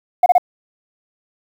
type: tone bursts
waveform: sine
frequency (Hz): 720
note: F#5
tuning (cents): -47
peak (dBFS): -5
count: 3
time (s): 0.23-0.381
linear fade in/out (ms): 5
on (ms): 31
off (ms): 29
effects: tanh soft clip ceiling -4 dBFS + 7-bit